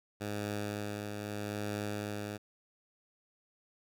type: tone with tremolo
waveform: 10% pulse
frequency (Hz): 103.83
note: G#2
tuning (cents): 0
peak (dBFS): -26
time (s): 0.2-2.38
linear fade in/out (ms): 20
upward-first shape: triangle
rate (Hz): 0.8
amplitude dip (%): 40
effects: none